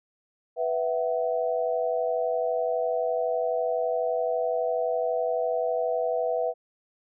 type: chord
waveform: sine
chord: B suspended fourth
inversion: none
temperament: equal with one note detuned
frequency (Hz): 493.9 / 659.3 / 751.2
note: B4 / E5 / F#5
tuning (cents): 0 / 0 / +26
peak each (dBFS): -27 / -27 / -32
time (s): 0.56-6.54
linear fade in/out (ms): 50
effects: none